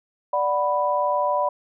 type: chord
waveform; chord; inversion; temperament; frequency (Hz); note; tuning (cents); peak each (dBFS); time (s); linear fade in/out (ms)
sine; B minor; first; equal; 587.3 / 740 / 987.8; D5 / F#5 / B5; 0 / 0 / 0; -23 / -27 / -22; 0.33-1.49; 5
effects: none